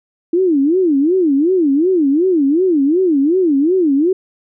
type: tone with vibrato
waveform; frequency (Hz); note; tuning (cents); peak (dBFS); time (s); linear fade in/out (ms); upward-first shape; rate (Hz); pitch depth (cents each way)
sine; 321.2; E4; -45; -10; 0.33-4.13; 5; sine; 2.7; 290
effects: none